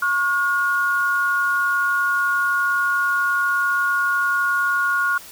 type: tone pair together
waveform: sine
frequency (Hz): 1101 / 1432.6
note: C#6 / F6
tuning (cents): -12 / +44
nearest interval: perfect fourth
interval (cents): 456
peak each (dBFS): -23 / -18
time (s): 0.02-5.18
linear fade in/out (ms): 5
effects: white hiss -41 dBFS RMS until 5.31 s